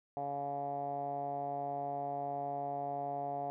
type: tone with low-pass filter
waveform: 10% pulse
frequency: 141.5 Hz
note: C#3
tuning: 36 cents sharp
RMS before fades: -38 dBFS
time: 0.17-3.5 s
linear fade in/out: 0 ms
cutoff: 740 Hz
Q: 7.9
effects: none